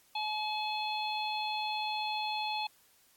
harmonic tone with a mistuned harmonic, 855 Hz, A5, 50 cents flat, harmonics 1 / 3 / 4 / 5, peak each -34 / -39 / -40 / -41 dBFS, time 0.15-2.67 s, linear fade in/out 5 ms, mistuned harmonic 5, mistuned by -17 cents, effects white hiss -65 dBFS RMS until 3.16 s + AAC 64 kbps

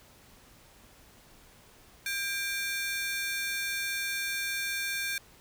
sawtooth ring-modulated tone, 1981 Hz, B6, 5 cents sharp, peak -24 dBFS, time 2.06-5.18 s, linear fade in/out 2 ms, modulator 380 Hz, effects pink hiss -57 dBFS RMS until 5.4 s

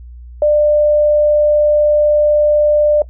sine tone, 596 Hz, D5, 25 cents sharp, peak -8 dBFS, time 0.42-3.02 s, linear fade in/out 2 ms, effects noise-tail reverb RT60 0.1 s tail -19 dB re dry + added 60 Hz sine -31 dBFS peak until 3.09 s

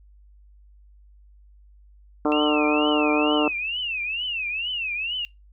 harmonic tone, 150 Hz, D3, 37 cents sharp, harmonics 2 / 3 / 4 / 5 / 6 / 7 / 8 / 9, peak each -21 / -25 / -27 / -29 / -31 / -32 / -33 / -34 dBFS, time 2.25-3.48 s, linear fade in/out 2 ms
sine tone with vibrato, 2680 Hz, E7, 28 cents sharp, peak -25 dBFS, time 2.32-5.25 s, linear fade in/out 0 ms, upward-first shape triangle, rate 2.2 Hz, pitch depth 230 cents each way
effects noise-tail reverb RT60 0.2 s tail -23 dB re dry + added 50 Hz sine -49 dBFS peak until 5.52 s

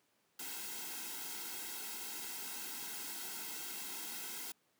white noise with comb filter, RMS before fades -44 dBFS, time 0.39-4.52 s, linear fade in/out 5 ms, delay 1.7 ms, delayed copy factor -1, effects pink hiss -75 dBFS RMS until 4.79 s + high-pass 200 Hz 12 dB/octave

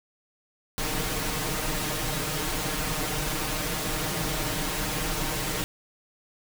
pink noise with comb filter, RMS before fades -29 dBFS, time 0.78-5.64 s, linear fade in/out 0 ms, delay 6.5 ms, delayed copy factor +1, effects none

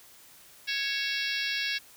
harmonic tone with a mistuned harmonic, 554.4 Hz, C#5, in tune, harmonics 3 / 4 / 5 / 6 / 7 / 8 / 9 / 10, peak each -34 / -35 / -36 / -37 / -37 / -38 / -39 / -39 dBFS, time 0.67-1.79 s, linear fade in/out 20 ms, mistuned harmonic 5, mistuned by -42 cents, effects white hiss -54 dBFS RMS until 1.96 s

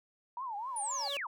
sine tone with vibrato, 932.3 Hz, A#5, in tune, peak -36 dBFS, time 0.37-1.08 s, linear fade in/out 2 ms, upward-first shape triangle, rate 3.9 Hz, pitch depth 290 cents each way
sawtooth tone with exponential growth, 564 Hz, C#5, 30 cents sharp, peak -32 dBFS, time 0.52-1.17 s, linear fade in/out 1 ms, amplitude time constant 140 ms
sine linear sweep, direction down, 9930 to 837 Hz, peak -35 dBFS, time 0.76-1.27 s, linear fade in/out 5 ms
effects none

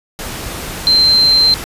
sine tone in noise, 4125 Hz, C8, 25 cents flat, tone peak -7 dBFS, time 0.87-1.54 s, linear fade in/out 0 ms, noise pink, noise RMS -25 dBFS, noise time 0.19-1.64 s, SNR +15 dB, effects resampled to 32000 Hz

